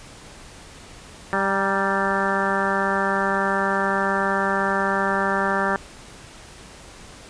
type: harmonic tone with a mistuned harmonic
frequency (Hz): 196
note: G3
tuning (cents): 0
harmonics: 1 / 2 / 3 / 4 / 5 / 6 / 7 / 8 / 9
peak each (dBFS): -28 / -28 / -28 / -28 / -28 / -28 / -28 / -28 / -28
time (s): 1.33-5.76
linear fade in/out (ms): 0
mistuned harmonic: 5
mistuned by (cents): -51
effects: pink hiss -43 dBFS RMS until 7.29 s + resampled to 22050 Hz